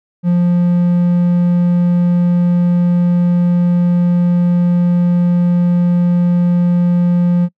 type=tone; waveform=triangle; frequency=175.4 Hz; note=F3; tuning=8 cents sharp; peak=-7 dBFS; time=0.23-7.49 s; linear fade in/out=50 ms; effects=noise-tail reverb RT60 0.1 s tail -26 dB re dry